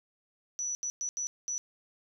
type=tone bursts at uneven times; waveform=sine; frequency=5920 Hz; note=F#8; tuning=in tune; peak=-31 dBFS; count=5; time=0.59-0.75 / 0.83-0.9 / 1.01-1.09 / 1.17-1.27 / 1.48-1.58 s; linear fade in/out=0 ms; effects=none